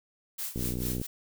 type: noise with tremolo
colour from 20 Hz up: blue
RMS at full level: -34 dBFS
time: 0.38-1.07 s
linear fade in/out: 10 ms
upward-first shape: sine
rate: 4.5 Hz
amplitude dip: 80%
type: click train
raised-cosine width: 3 ms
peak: -21 dBFS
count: 29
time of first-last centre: 0.56-1.015 s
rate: 61.5 Hz
effects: none